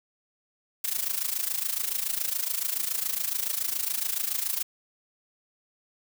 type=noise with amplitude modulation; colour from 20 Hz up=blue; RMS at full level=-26 dBFS; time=0.84-4.63 s; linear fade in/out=5 ms; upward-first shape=sine; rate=27.1 Hz; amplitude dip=80%; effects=none